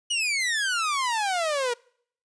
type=exponential sweep; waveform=sawtooth; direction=down; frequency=2960 to 466.8 Hz; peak=-20 dBFS; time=0.1-1.74 s; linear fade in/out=10 ms; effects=noise-tail reverb RT60 0.6 s tail -26 dB re dry + resampled to 22050 Hz